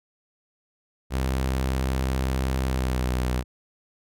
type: tone with pitch glide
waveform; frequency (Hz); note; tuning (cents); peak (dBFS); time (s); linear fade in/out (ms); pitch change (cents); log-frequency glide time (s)
sawtooth; 65.4 to 62.7; C2 to B1; 0 to +27; -19; 1.1-3.44; 50; -73; 2.63-3.08
effects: none